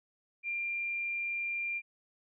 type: tone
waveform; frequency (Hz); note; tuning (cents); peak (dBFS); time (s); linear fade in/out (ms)
sine; 2386; D7; +27; -32; 0.43-1.82; 50
effects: none